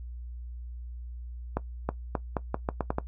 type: accelerating click train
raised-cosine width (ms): 1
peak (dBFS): -13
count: 9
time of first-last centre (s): 1.57-2.984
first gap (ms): 320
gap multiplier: 0.82
effects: noise-tail reverb RT60 0.1 s tail -17 dB re dry + added 60 Hz sine -37 dBFS peak until 3.07 s